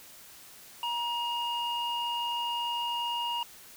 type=tone with low-pass filter; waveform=square; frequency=949 Hz; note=A#5; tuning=31 cents sharp; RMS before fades=-32 dBFS; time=0.83-3.43 s; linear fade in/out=2 ms; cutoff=2500 Hz; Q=6.7; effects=white hiss -51 dBFS RMS until 3.76 s